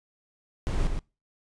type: noise with echo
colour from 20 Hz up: brown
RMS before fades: -25 dBFS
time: 0.67-0.87 s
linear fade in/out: 0 ms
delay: 120 ms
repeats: 1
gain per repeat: -5 dB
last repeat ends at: 0.99 s
effects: noise-tail reverb RT60 0.3 s tail -25 dB re dry + resampled to 22050 Hz